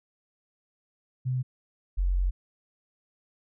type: tone pair in turn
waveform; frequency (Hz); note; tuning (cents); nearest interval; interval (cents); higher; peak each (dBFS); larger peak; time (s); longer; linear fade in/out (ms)
sine; 127.9 / 45.47; C3 / F#1; -39 / -29; octave + tritone; 1790; first; -25 / -22; second; 1.25-1.43 / 1.97-2.31; second; 20
effects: none